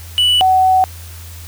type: tone pair in turn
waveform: triangle / sine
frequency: 2960 / 750.8 Hz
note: F#7 / F#5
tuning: 0 / +25 cents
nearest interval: 2 octaves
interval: 2375 cents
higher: first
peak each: -8 dBFS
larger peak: neither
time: 0.18-0.41 / 0.41-0.84 s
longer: second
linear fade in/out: 0 ms
effects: added 84 Hz sine -31 dBFS peak until 1.47 s + white hiss -38 dBFS RMS until 1.47 s